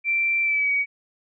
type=tone with pitch glide; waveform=sine; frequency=2349 to 2260 Hz; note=D7 to C#7; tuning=0 to +33 cents; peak=-19 dBFS; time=0.04-0.86 s; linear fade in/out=50 ms; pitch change=-67 cents; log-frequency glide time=0.42-0.71 s; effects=none